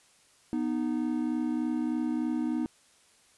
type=tone pair together; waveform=triangle; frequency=245.8 / 309.1 Hz; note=B3 / D#4; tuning=-8 / -11 cents; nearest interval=major third; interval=397 cents; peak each=-28 dBFS; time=0.53-2.66 s; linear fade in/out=0 ms; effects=white hiss -62 dBFS RMS until 3.37 s + resampled to 24000 Hz